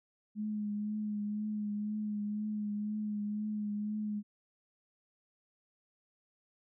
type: tone with vibrato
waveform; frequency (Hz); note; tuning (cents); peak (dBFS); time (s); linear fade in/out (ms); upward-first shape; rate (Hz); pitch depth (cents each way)
sine; 210; G#3; +19; -33; 0.35-4.23; 50; triangle; 2; 31
effects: none